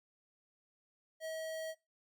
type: tone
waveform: square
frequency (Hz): 640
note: D#5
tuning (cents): +49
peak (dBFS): -40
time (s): 1.2-1.75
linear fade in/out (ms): 50
effects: noise-tail reverb RT60 0.2 s tail -18 dB re dry + Opus 48 kbps